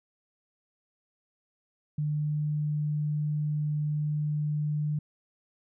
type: tone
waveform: sine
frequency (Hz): 149.9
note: D3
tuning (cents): +36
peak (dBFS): -26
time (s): 1.98-4.99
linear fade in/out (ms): 5
effects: none